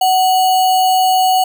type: tone with sample-and-hold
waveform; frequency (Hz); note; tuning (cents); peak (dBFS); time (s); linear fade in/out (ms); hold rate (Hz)
sine; 747; F#5; +16; -9; 0.01-1.44; 5; 3675
effects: none